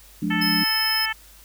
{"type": "chord", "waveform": "sine", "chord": "D diminished", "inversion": "first", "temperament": "just", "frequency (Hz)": [176.2, 211.4, 293.7], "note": ["F3", "Ab3", "D4"], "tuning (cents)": [16, 31, 0], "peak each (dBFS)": -26, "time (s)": [0.22, 0.64], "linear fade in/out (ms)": 5}
{"type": "harmonic tone", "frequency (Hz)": 440, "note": "A4", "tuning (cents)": 0, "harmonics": [2, 3, 4, 5, 6, 7], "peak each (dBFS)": [-32, -33, -26, -30, -35, -32], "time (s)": [0.3, 1.13], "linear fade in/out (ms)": 10}
{"type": "tone", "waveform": "45% pulse", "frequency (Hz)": 5140, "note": "E8", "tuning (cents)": -45, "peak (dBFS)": -22, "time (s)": [0.41, 1.06], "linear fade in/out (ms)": 10}
{"effects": ["added 50 Hz sine -50 dBFS peak until 1.44 s", "white hiss -50 dBFS RMS until 1.44 s"]}